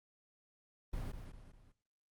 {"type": "noise with echo", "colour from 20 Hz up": "brown", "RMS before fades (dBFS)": -40, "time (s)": [0.93, 1.12], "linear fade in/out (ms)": 5, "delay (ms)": 200, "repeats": 3, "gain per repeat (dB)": -7, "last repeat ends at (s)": 1.72, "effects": ["noise-tail reverb RT60 0.5 s tail -23 dB re dry", "Opus 24 kbps"]}